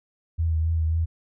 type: tone with vibrato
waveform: sine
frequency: 80.9 Hz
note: E2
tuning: 32 cents flat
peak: -20 dBFS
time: 0.38-1.06 s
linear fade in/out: 20 ms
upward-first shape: triangle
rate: 3.7 Hz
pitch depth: 40 cents each way
effects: none